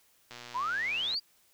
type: click train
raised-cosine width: 0.2 ms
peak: -27 dBFS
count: 101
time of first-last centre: 0.31-1.143 s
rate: 120 Hz
type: exponential sweep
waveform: sine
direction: up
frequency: 932 to 4866 Hz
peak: -29 dBFS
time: 0.54-1.2 s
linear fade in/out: 20 ms
effects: white hiss -66 dBFS RMS until 1.53 s